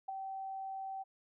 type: tone with ADSR envelope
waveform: sine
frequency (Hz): 772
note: G5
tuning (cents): -27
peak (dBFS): -34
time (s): 0.08-1.04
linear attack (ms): 10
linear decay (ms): 10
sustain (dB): -5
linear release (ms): 24
effects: none